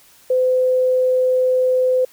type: tone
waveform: sine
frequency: 510 Hz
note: C5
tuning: 44 cents flat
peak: -13 dBFS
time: 0.3-2.05 s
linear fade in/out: 5 ms
effects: white hiss -50 dBFS RMS until 2.12 s